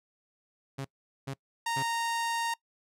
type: tone bursts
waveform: sawtooth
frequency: 136.2 Hz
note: C#3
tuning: 30 cents flat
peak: -30 dBFS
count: 3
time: 0.78-1.83 s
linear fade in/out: 10 ms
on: 70 ms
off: 420 ms
type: tone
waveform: sawtooth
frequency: 927 Hz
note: A#5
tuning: 10 cents flat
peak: -25 dBFS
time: 1.66-2.54 s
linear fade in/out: 5 ms
effects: noise-tail reverb RT60 0.1 s tail -23 dB re dry + low-pass 11000 Hz 12 dB/octave